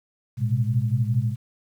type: tone cluster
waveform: sine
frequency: 112 / 124.3 / 129.3 / 206.3 Hz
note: A2 / B2 / C3 / G#3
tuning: +31 / +12 / -20 / -11 cents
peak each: -23 / -23 / -30 / -32 dBFS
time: 0.37-1.36 s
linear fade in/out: 50 ms
effects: 9-bit